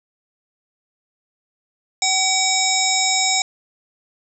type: harmonic tone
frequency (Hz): 760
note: F#5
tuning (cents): +46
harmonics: 1 / 3 / 5 / 7 / 9 / 10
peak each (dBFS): -23 / -23 / -23 / -23 / -23 / -23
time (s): 2.02-3.42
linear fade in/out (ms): 2
effects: none